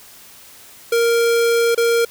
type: tone with dropouts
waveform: square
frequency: 466.2 Hz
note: A#4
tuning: in tune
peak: -14 dBFS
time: 0.92-2.05 s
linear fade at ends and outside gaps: 5 ms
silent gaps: 1.748-1.776 s
effects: white hiss -43 dBFS RMS until 2.1 s